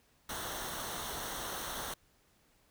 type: noise with comb filter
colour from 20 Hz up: pink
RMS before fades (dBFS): -40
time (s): 0.29-1.94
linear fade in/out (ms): 5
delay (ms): 0.41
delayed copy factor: -0.65
effects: pink hiss -69 dBFS RMS until 2.7 s